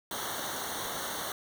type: noise with comb filter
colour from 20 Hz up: pink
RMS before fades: -36 dBFS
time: 0.11-1.32 s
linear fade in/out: 2 ms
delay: 0.4 ms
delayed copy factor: -0.95
effects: none